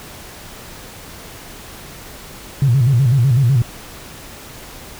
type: tone with vibrato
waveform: sine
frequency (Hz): 127.8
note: C3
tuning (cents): -40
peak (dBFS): -9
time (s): 2.62-3.62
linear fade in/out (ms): 2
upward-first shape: square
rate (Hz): 8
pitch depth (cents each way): 140
effects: tanh soft clip ceiling -5 dBFS + pink hiss -36 dBFS RMS until 4.99 s